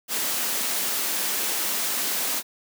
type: high-pass noise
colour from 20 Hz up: white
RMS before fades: -26 dBFS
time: 0.08-2.43 s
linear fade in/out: 50 ms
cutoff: 180 Hz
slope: 48 dB/octave
effects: none